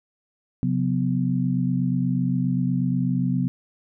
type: tone cluster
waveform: sine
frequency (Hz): 133 / 180.9 / 249.9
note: C3 / F#3 / B3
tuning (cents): +29 / -39 / +21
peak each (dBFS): -24 / -24 / -25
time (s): 0.63-3.48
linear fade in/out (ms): 0
effects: none